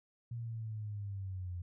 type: linear sweep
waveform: sine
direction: down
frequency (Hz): 119 to 87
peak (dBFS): -38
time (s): 0.31-1.62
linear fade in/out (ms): 5
effects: none